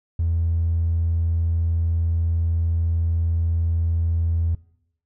triangle tone, 83.2 Hz, E2, 17 cents sharp, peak -15 dBFS, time 0.19-4.55 s, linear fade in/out 5 ms, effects noise-tail reverb RT60 0.8 s tail -25 dB re dry + tanh soft clip ceiling -15 dBFS

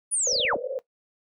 sine linear sweep, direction down, 9950 to 79.3 Hz, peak -22 dBFS, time 0.11-0.57 s, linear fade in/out 20 ms
pink band-pass noise, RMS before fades -31 dBFS, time 0.27-0.79 s, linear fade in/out 0 ms, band 490 to 570 Hz, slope 96 dB/octave
clicks, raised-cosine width 2 ms, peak -31 dBFS, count 5, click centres 0.33 / 0.364 / 0.4 / 0.451 / 0.534 s
effects noise-tail reverb RT60 0.1 s tail -17 dB re dry

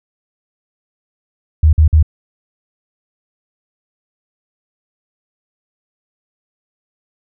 sine tone bursts, 77.78 Hz, D#2, in tune, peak -5 dBFS, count 3, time 1.63-2.028 s, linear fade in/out 5 ms, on 100 ms, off 49 ms, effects none

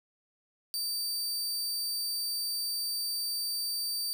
sawtooth tone, 4637 Hz, D8, 23 cents flat, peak -28 dBFS, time 0.74-4.13 s, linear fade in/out 0 ms, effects 10-bit

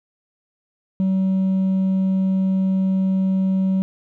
triangle tone with hard clipping, 190 Hz, F#3, 46 cents sharp, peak -15 dBFS, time 1-3.82 s, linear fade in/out 0 ms, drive 1 dB, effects none

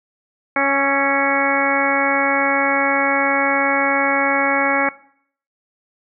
harmonic tone with a mistuned harmonic, 277.2 Hz, C#4, in tune, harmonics 1 / 2 / 3 / 4 / 5 / 6 / 7 / 8, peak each -24 / -22 / -22 / -24 / -23 / -23 / -26 / -21 dBFS, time 0.56-4.89 s, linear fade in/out 2 ms, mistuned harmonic 5, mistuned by -29 cents, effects noise-tail reverb RT60 0.6 s tail -19 dB re dry

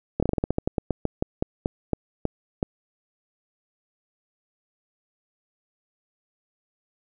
slowing click train, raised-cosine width 2 ms, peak -9 dBFS, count 19, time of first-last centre 0.2-2.629 s, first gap 26 ms, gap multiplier 1.17, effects none

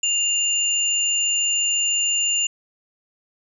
sine tone pair together, 2803 / 7063 Hz, F7 / A8, +6 / +6 cents, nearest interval octave + major third, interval 1600 cents, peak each -21 dBFS, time 0.03-2.47 s, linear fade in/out 5 ms, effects none

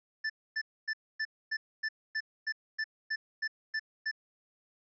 square tone bursts, 1760 Hz, A6, in tune, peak -31 dBFS, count 13, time 0.24-4.114 s, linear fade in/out 10 ms, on 58 ms, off 260 ms, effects resampled to 16000 Hz

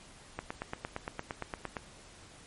click train, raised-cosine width 0.5 ms, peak -20 dBFS, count 13, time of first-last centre 0.39-1.768 s, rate 8.71 Hz, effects pink hiss -54 dBFS RMS until 2.46 s + MP3 48 kbps

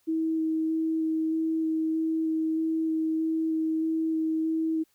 sine tone with vibrato, 320 Hz, D#4, 49 cents sharp, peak -24 dBFS, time 0.07-4.84 s, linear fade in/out 20 ms, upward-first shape square, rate 1.6 Hz, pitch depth 8 cents each way, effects white hiss -69 dBFS RMS until 4.94 s

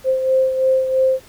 sine beating tone pair, 523.3 / 526.3 Hz, C5 / C5, 0 / +10 cents, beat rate 3 Hz, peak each -14 / -22 dBFS, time 0.04-1.2 s, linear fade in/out 50 ms, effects pink hiss -46 dBFS RMS until 1.28 s

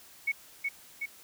sine tone with echo, 2217 Hz, C#7, in tune, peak -25 dBFS, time 0.27-0.32 s, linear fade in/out 10 ms, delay 370 ms, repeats 2, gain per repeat -3 dB, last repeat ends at 1.06 s, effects white hiss -54 dBFS RMS until 1.23 s

